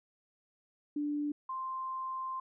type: tone pair in turn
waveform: sine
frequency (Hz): 293.7 / 1046.6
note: D4 / C6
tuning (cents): 0 / 0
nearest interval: octave + minor seventh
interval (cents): 2200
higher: second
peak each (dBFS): -31 / -35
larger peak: first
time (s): 0.96-1.32 / 1.49-2.4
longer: second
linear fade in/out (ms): 5
effects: none